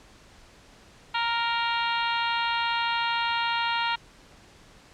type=harmonic tone; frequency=466.2 Hz; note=A#4; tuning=in tune; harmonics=2 / 3 / 4 / 5 / 6 / 7 / 8 / 9; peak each=-27 / -31 / -35 / -35 / -33 / -36 / -37 / -38 dBFS; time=1.14-3.96 s; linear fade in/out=10 ms; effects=pink hiss -53 dBFS RMS until 4.93 s + low-pass 7000 Hz 12 dB/octave